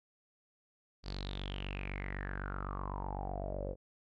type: tone with low-pass filter sweep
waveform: sawtooth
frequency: 47.93 Hz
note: G1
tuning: 38 cents flat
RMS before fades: -40 dBFS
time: 1.03-3.76 s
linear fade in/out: 50 ms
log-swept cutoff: 4700 to 510 Hz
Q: 8.8
effects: none